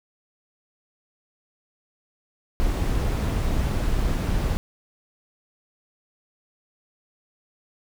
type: noise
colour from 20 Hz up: brown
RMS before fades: -23 dBFS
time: 2.6-4.57 s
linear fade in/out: 0 ms
effects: none